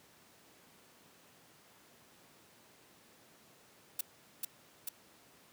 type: noise with echo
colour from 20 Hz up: blue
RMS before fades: -34 dBFS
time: 3.99-4.01 s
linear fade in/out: 5 ms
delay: 440 ms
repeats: 2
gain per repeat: -2 dB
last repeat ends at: 4.89 s
effects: pink hiss -62 dBFS RMS until 5.52 s + high-pass 150 Hz 12 dB/octave